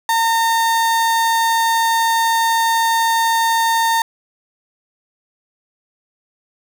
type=tone; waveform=35% pulse; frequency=912 Hz; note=A#5; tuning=38 cents flat; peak=-12 dBFS; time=0.09-4.02 s; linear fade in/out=2 ms; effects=none